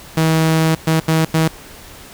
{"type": "tone bursts at uneven times", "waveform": "sawtooth", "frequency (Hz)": 160.3, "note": "E3", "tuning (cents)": -48, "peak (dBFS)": -8, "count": 4, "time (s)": [[0.17, 0.75], [0.87, 1], [1.08, 1.25], [1.34, 1.48]], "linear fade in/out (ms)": 5, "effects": ["pink hiss -38 dBFS RMS until 2.13 s"]}